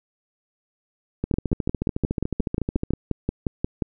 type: two click trains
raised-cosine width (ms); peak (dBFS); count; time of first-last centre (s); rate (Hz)
3; -9 / -11; 15 / 24; 1.34-3.822 / 1.24-2.907; 5.64 / 13.8
effects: none